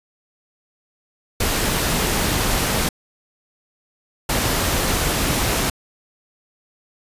pink noise bursts at uneven times, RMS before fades -20 dBFS, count 2, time 1.4-2.89 / 4.29-5.7 s, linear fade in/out 5 ms, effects resampled to 32000 Hz

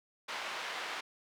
pink band-pass noise, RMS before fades -40 dBFS, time 0.28-1.01 s, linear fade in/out 10 ms, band 840 to 3600 Hz, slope 12 dB/octave, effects none

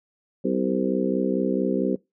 harmonic tone with a mistuned harmonic, 64.5 Hz, C2, 24 cents flat, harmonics 3 / 4 / 5 / 6 / 7 / 8, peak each -27 / -26 / -29 / -27 / -32 / -30 dBFS, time 0.44-1.96 s, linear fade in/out 10 ms, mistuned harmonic 7, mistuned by +38 cents, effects noise-tail reverb RT60 0.2 s tail -22 dB re dry

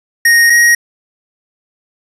square tone pair in turn, 1864.7 / 1885.3 Hz, A#6 / A#6, 0 / +19 cents, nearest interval unison, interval 19 cents, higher second, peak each -6 dBFS, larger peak neither, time 0.25-0.5 / 0.5-0.75 s, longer neither, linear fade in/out 5 ms, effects resampled to 32000 Hz + 7-bit

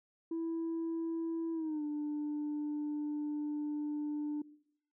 sine tone with pitch glide, 329.6 to 297.1 Hz, E4 to D4, 0 to +20 cents, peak -32 dBFS, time 0.31-4.42 s, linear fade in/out 5 ms, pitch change -180 cents, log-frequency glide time 1.53-1.83 s, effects noise-tail reverb RT60 0.7 s tail -21 dB re dry + tanh soft clip ceiling -32 dBFS

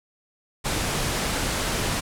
pink low-pass noise, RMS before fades -26 dBFS, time 0.64-2.01 s, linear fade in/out 20 ms, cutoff 11000 Hz, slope 24 dB/octave, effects none

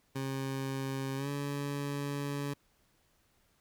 20% pulse tone with pitch glide, 134.8 to 142.32 Hz, C#3 to C#3, -48 to +46 cents, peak -29 dBFS, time 0.15-2.54 s, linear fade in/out 10 ms, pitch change +94 cents, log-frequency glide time 1.16-1.29 s, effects pink hiss -71 dBFS RMS until 3.6 s

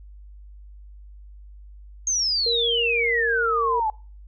sine exponential sweep, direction down, 6510 to 840 Hz, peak -20 dBFS, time 2.07-3.9 s, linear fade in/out 2 ms
sine tone with pitch glide, 467.3 to 459.3 Hz, A#4 to A#4, +4 to -26 cents, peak -24 dBFS, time 2.46-3.8 s, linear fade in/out 5 ms, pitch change -30 cents, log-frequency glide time 3.09-3.51 s
effects noise-tail reverb RT60 0.4 s tail -25 dB re dry + added 50 Hz sine -41 dBFS peak until 4.27 s

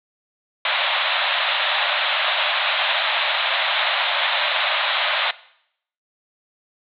white band-pass noise, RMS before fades -21 dBFS, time 0.65-5.31 s, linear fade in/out 2 ms, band 560 to 3900 Hz, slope 96 dB/octave, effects noise-tail reverb RT60 0.7 s tail -19 dB re dry

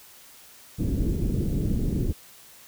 pink low-pass noise, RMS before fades -25 dBFS, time 0.78-2.13 s, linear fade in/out 20 ms, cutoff 340 Hz, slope 24 dB/octave, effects white hiss -50 dBFS RMS until 2.67 s

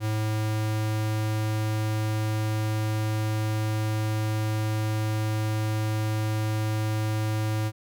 square tone, 108.2 Hz, A2, 29 cents flat, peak -25 dBFS, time 0-7.72 s, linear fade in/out 50 ms, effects none

